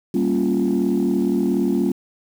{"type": "chord", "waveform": "sine", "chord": "G half-diminished seventh", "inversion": "none", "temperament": "equal", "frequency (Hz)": [196, 233.1, 277.2, 349.2], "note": ["G3", "Bb3", "Db4", "F4"], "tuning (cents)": [0, 0, 0, 0], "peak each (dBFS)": -21, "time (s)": [0.14, 1.92], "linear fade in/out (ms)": 5, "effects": ["tanh soft clip ceiling -11 dBFS", "7-bit"]}